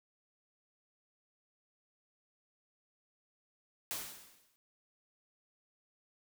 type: noise with exponential decay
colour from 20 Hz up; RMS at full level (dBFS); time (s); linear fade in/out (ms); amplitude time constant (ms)
white; -37; 3.91-4.56; 0; 140
effects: none